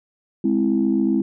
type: chord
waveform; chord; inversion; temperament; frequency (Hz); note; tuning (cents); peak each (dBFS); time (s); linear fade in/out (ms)
sine; Ab augmented; none; equal; 207.7 / 261.6 / 329.6; Ab3 / C4 / E4; 0 / 0 / 0; -20; 0.44-1.22; 5
effects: tanh soft clip ceiling -8 dBFS